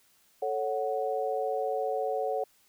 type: chord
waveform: sine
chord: F# minor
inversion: first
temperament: equal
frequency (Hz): 440 / 554.4 / 740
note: A4 / C#5 / F#5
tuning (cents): 0 / 0 / 0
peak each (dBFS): -32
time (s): 0.42-2.44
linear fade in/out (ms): 5
effects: white hiss -65 dBFS RMS until 2.68 s